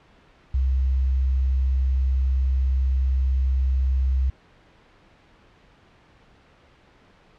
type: tone with quantisation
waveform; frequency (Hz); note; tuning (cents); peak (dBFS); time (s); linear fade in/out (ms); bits
sine; 65.41; C2; 0; -18; 0.54-4.3; 5; 8
effects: pink hiss -55 dBFS RMS until 7.38 s + low-pass 3000 Hz 12 dB/octave